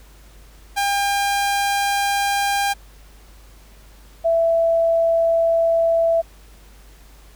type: tone pair in turn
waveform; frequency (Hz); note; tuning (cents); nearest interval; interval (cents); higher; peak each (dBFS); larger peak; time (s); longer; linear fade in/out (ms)
sawtooth / sine; 802 / 663.9; G5 / E5; +39 / +12; minor third; 327; first; -14 / -14; neither; 0.76-2.74 / 4.24-6.22; neither; 20
effects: added 50 Hz sine -44 dBFS peak until 7.35 s + pink hiss -51 dBFS RMS until 7.35 s